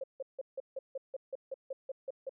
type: tone bursts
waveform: sine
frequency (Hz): 534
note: C5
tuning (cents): +35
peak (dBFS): -35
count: 13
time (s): 0.01-2.294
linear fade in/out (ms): 5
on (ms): 28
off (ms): 160
effects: none